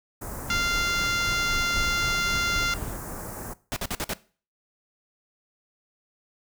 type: band-stop noise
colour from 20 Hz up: pink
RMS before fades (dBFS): -36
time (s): 0.21-3.54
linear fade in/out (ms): 10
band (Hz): 1600 to 6900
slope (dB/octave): 24
type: noise with tremolo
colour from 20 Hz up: brown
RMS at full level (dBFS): -32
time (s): 0.47-2.98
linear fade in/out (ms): 20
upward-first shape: sine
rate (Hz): 3.9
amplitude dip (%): 55
type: harmonic tone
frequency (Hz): 695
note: F5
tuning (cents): -9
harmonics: 2 / 3 / 4 / 5 / 6 / 7 / 8 / 9 / 10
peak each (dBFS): -26 / -30 / -32 / -34 / -36 / -37 / -38 / -39 / -40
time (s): 0.5-2.74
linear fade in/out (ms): 2
type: noise bursts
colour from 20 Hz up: pink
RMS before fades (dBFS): -29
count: 5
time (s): 3.72-4.135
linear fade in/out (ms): 0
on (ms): 43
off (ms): 50
effects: noise-tail reverb RT60 0.4 s tail -19 dB re dry